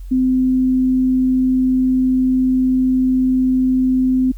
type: tone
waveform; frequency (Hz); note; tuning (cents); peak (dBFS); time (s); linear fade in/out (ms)
sine; 257.3; C4; -29; -12; 0.11-4.32; 10
effects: added 44 Hz sine -28 dBFS peak until 4.37 s + white hiss -56 dBFS RMS until 4.37 s